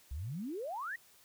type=exponential sweep; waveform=sine; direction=up; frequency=60.7 to 1954 Hz; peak=-37 dBFS; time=0.11-0.96 s; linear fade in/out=5 ms; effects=white hiss -63 dBFS RMS until 1.24 s